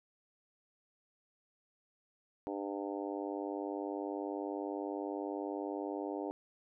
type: harmonic tone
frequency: 100 Hz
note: G2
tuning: 35 cents sharp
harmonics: 3 / 4 / 5 / 6 / 7 / 8 / 9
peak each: -40 / -42 / -44 / -46 / -47 / -48 / -49 dBFS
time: 2.47-6.31 s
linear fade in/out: 0 ms
effects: none